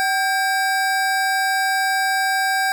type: tone pair together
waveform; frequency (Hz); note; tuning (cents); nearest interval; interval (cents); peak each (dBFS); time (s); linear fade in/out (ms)
square; 767 / 1600; G5 / G6; -38 / +35; octave + minor second; 1273; -21; 0-2.72; 0
effects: none